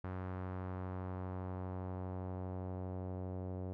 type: tone with low-pass filter sweep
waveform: sawtooth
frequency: 92.5 Hz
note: F#2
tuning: in tune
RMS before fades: -42 dBFS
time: 0.04-3.73 s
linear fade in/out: 0 ms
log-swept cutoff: 1400 to 590 Hz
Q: 1.4
effects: none